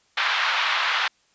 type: band-pass noise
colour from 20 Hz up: pink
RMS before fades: -23 dBFS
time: 0.17-1.08 s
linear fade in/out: 5 ms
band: 960 to 3800 Hz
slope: 24 dB/octave
effects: white hiss -63 dBFS RMS until 1.34 s + resampled to 16000 Hz